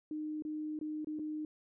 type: tone with dropouts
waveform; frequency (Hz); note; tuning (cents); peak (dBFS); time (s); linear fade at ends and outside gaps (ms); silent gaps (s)
sine; 306.3; D#4; -27; -36; 0.11-1.45; 2; 0.423-0.45 / 0.79-0.812 / 1.046-1.071 / 1.189-1.194
effects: none